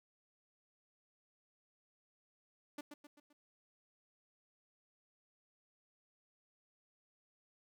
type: tone with echo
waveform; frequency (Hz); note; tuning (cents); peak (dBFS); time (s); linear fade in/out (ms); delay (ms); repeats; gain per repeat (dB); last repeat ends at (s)
sawtooth; 293.7; D4; 0; -39; 2.78-2.81; 5; 130; 4; -6; 3.33
effects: none